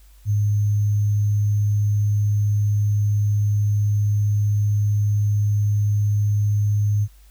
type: tone with sample-and-hold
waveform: sine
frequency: 103.83 Hz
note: G#2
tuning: in tune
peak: -16 dBFS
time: 0.25-7.08 s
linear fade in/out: 50 ms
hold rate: 6300 Hz
effects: added 50 Hz sine -46 dBFS peak until 7.3 s + white hiss -58 dBFS RMS until 7.3 s